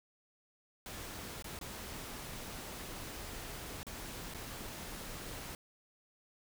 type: noise with dropouts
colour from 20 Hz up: pink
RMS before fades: -45 dBFS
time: 0.86-5.55 s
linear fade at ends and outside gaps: 1 ms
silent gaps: 1.424-1.443 / 1.59-1.612 / 3.831-3.867 / 4.339-4.346 s
effects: none